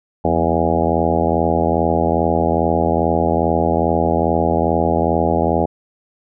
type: harmonic tone with a mistuned harmonic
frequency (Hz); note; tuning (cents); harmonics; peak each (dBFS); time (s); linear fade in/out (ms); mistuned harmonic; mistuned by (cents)
82.41; E2; 0; 1 / 2 / 3 / 4 / 5 / 6 / 7 / 8 / 9 / 10; -23 / -23 / -23 / -23 / -23 / -23 / -23 / -23 / -23 / -23; 0.24-5.66; 10; 2; +87
effects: none